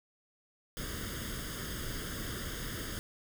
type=noise with comb filter; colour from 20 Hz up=pink; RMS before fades=-39 dBFS; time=0.77-2.99 s; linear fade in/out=0 ms; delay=0.6 ms; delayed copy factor=+0.8; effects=none